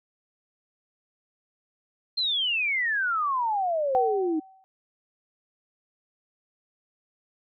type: exponential sweep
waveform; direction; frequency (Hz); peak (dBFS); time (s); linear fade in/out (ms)
sine; down; 4223 to 303.7; -23; 2.17-4.4; 10
type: tone with exponential decay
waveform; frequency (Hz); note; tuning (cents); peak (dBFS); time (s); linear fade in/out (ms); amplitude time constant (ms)
sine; 764; G5; -45; -18; 3.95-4.64; 0; 150
effects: none